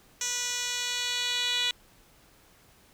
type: tone with band-pass filter sweep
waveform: 10% pulse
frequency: 489.4 Hz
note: B4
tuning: 16 cents flat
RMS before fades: -30 dBFS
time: 0.21-1.71 s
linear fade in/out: 2 ms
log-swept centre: 5700 to 3800 Hz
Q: 4.6
effects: pink hiss -59 dBFS RMS until 2.93 s